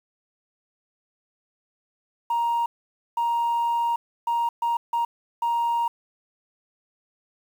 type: tone bursts at uneven times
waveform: sine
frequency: 938 Hz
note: A#5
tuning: 11 cents sharp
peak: -19 dBFS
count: 6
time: 2.3-2.66 / 3.17-3.96 / 4.27-4.49 / 4.62-4.77 / 4.93-5.05 / 5.42-5.88 s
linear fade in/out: 5 ms
effects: tanh soft clip ceiling -18 dBFS + 8-bit